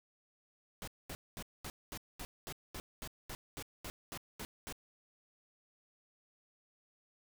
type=noise bursts; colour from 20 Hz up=pink; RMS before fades=-44 dBFS; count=15; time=0.82-4.725 s; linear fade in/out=0 ms; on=55 ms; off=220 ms; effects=none